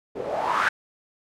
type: noise with low-pass filter sweep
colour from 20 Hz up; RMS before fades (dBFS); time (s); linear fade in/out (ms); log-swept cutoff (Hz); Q
blue; -25; 0.15-0.69; 10; 400 to 1600; 4.7
effects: none